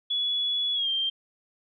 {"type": "tone with pitch glide", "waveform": "sine", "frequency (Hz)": [3396, 3169], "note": ["G#7", "G7"], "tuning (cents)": [38, 18], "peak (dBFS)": -24, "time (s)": [0.1, 1.1], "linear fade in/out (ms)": 10, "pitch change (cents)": -120, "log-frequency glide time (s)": [0.74, 0.89], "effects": []}